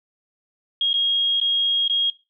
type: tone with dropouts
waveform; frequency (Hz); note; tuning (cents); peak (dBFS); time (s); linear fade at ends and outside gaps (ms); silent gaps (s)
sine; 3268; G#7; -29; -18; 0.81-2.1; 2; 0.931-0.94 / 1.401-1.413 / 1.879-1.897
effects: noise-tail reverb RT60 0.3 s tail -20 dB re dry